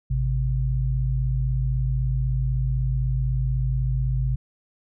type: tone pair together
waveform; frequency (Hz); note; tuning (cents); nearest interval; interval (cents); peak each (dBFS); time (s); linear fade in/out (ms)
sine; 53.8 / 129.9; A1 / C3; -38 / -12; octave + minor third; 1526; -23; 0.1-4.36; 10
effects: none